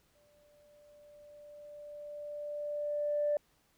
sine tone with exponential growth, 589 Hz, D5, 5 cents sharp, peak -26 dBFS, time 0.15-3.37 s, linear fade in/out 2 ms, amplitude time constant 700 ms, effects tanh soft clip ceiling -22 dBFS + pink hiss -71 dBFS RMS until 3.77 s

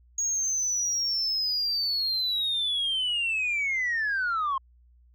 sine linear sweep, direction down, 6645 to 1046.5 Hz, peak -23 dBFS, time 0.18-4.58 s, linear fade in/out 5 ms, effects tanh soft clip ceiling -22 dBFS + added 60 Hz sine -55 dBFS peak until 5.14 s

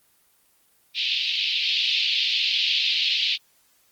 pink band-pass noise, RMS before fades -23 dBFS, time 0.94-3.38 s, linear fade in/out 50 ms, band 2600 to 4400 Hz, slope 48 dB/octave, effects white hiss -62 dBFS RMS until 3.91 s + Opus 24 kbps

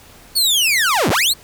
sawtooth linear two-way sweep, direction down then up, 4516 to 65.6 to 4516 Hz, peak -10 dBFS, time 0.35-1.34 s, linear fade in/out 20 ms, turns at 1.1 s, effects pink hiss -44 dBFS RMS until 1.43 s

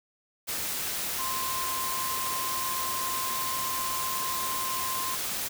sine tone in noise, 1046.5 Hz, C6, in tune, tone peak -32 dBFS, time 1.18-5.16 s, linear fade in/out 20 ms, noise white, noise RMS -32 dBFS, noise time 0.47-5.49 s, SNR -3 dB, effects none

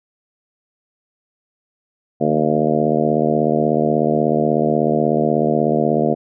harmonic tone with a mistuned harmonic, 76.4 Hz, D#2, 31 cents flat, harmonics 2 / 3 / 4 / 5 / 6 / 7 / 8 / 9, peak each -24 / -20 / -23 / -22 / -22 / -24 / -23 / -22 dBFS, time 2.2-6.15 s, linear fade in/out 20 ms, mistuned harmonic 2, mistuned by -44 cents, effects none

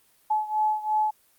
sine beating tone pair, 856 / 858.9 Hz, A5 / A5, -48 / -42 cents, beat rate 2.9 Hz, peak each -24 / -27 dBFS, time 0.3-1.11 s, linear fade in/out 10 ms, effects white hiss -62 dBFS RMS until 1.38 s + Opus 32 kbps

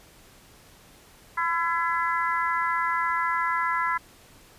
harmonic tone, 336.6 Hz, E4, 36 cents sharp, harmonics 3 / 4 / 5 / 6, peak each -26 / -28 / -30 / -32 dBFS, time 1.37-3.98 s, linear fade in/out 10 ms, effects pink hiss -53 dBFS RMS until 4.58 s + resampled to 32000 Hz

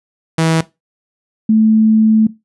sawtooth / sine tone pair in turn, 162.2 / 218.9 Hz, E3 / A3, -28 / -9 cents, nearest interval perfect fourth, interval 519 cents, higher second, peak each -7 dBFS, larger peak neither, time 0.38-0.61 / 1.49-2.27 s, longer second, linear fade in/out 5 ms, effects noise-tail reverb RT60 0.2 s tail -17 dB re dry + resampled to 24000 Hz

